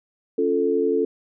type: chord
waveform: sine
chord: Db augmented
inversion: none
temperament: equal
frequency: 277.2 / 349.2 / 440 Hz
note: Db4 / F4 / A4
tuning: 0 / 0 / 0 cents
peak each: -25 / -24 / -20 dBFS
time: 0.38-1.05 s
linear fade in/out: 5 ms
effects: none